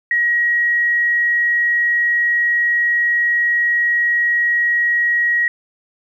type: tone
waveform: sine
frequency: 1900 Hz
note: A#6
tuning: 33 cents sharp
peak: -13 dBFS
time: 0.11-5.48 s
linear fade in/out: 2 ms
effects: 9-bit